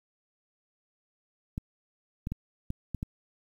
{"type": "clicks", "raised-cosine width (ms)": 5, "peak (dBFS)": -20, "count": 6, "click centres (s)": [1.579, 2.271, 2.32, 2.704, 2.947, 3.029], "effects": ["9-bit"]}